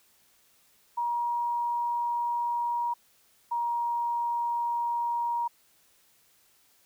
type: tone pair in turn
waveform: sine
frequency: 951 / 945.7 Hz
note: A#5 / A#5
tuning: +34 / +25 cents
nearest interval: unison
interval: 9 cents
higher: first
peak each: -26 dBFS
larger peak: neither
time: 0.97-2.94 / 3.51-5.48 s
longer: neither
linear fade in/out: 10 ms
effects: white hiss -64 dBFS RMS until 6.85 s